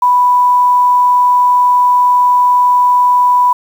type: tone with quantisation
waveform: sine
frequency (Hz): 987.8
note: B5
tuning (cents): 0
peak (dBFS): -6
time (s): 0.02-3.53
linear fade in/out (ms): 5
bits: 6
effects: none